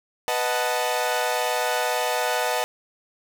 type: chord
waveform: sawtooth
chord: B dominant seventh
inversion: none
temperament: equal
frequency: 493.9 / 622.3 / 740 / 880 Hz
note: B4 / D#5 / F#5 / A5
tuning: 0 / 0 / 0 / 0 cents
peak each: -24 dBFS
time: 0.28-2.64 s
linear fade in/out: 0 ms
effects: none